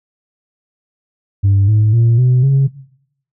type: tone with pitch steps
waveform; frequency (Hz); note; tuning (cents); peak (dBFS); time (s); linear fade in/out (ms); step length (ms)
sine; 98.9 / 107.23 / 116.26 / 126.05 / 136.67; G2 / A2 / A#2 / B2 / C#3; +16 / -44 / -4 / +36 / -24; -6; 1.43-2.68; 20; 250
effects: noise-tail reverb RT60 0.7 s tail -18 dB re dry + tanh soft clip ceiling -6 dBFS